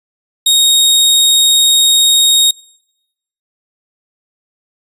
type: tone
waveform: sawtooth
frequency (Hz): 3741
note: A#7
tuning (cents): +5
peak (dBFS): -4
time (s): 0.46-2.51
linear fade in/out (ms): 5
effects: noise-tail reverb RT60 0.9 s tail -25 dB re dry + resampled to 32000 Hz